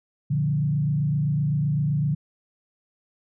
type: tone with frequency modulation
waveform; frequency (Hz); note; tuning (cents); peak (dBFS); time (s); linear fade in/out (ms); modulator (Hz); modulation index
sine; 146.83; D3; 0; -20; 0.3-2.15; 10; 27.8; 0.77
effects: none